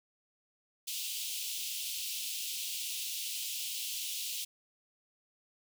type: high-pass noise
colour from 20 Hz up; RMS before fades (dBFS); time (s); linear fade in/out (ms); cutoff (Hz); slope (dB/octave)
pink; -38; 0.87-4.45; 10; 2700; 48
effects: none